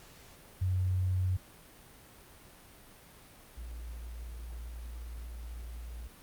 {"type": "tone pair in turn", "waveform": "sine", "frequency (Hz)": [92.3, 58.15], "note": ["F#2", "A#1"], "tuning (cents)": [-4, -4], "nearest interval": "minor sixth", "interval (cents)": 800, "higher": "first", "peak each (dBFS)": [-27, -39], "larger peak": "first", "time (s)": [[0.61, 1.37], [3.57, 6.08]], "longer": "second", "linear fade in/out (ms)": 10, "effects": ["pink hiss -55 dBFS RMS until 6.22 s", "Opus 48 kbps"]}